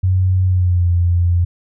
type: tone with pitch glide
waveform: sine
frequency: 92.9 to 87.18 Hz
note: F#2 to F2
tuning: +7 to -3 cents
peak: -11 dBFS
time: 0.03-1.45 s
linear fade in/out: 10 ms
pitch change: -110 cents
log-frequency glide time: 0.45-0.89 s
effects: none